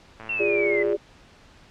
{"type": "click train", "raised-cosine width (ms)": 0.5, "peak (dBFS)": -25, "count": 82, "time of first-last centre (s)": [0.2, 0.93], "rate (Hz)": 111}
{"type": "linear sweep", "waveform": "sine", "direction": "down", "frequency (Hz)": [2741, 2000], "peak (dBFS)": -24, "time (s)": [0.29, 0.83], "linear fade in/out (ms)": 5}
{"type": "chord", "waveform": "sine", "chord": "D diminished", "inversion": "first", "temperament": "equal with one note detuned", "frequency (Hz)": [349.2, 410.1, 587.3], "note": ["F4", "Ab4", "D5"], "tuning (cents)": [0, -22, 0], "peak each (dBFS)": [-27, -22, -27], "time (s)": [0.39, 0.97], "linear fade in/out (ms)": 20}
{"effects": ["pink hiss -52 dBFS RMS until 1.7 s", "low-pass 5000 Hz 12 dB/octave"]}